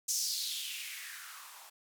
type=noise with band-pass filter sweep; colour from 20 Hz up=violet; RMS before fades=-39 dBFS; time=0.08-1.7 s; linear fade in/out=10 ms; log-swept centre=6400 to 790 Hz; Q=3.7; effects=none